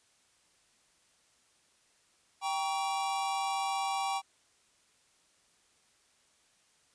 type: chord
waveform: square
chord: G diminished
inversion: none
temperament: just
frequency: 784 / 940.8 / 1128.9 Hz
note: G5 / Bb5 / Db6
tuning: 0 / +16 / +31 cents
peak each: -33 / -39 / -38 dBFS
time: 2.41-4.22 s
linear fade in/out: 50 ms
effects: white hiss -68 dBFS RMS until 6.94 s + resampled to 22050 Hz